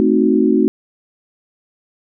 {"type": "chord", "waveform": "sine", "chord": "A diminished seventh", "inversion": "none", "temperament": "equal", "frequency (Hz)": [220, 261.6, 311.1, 370], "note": ["A3", "C4", "Eb4", "Gb4"], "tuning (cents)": [0, 0, 0, 0], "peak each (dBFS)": -16, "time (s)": [0, 0.68], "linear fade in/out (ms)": 0, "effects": []}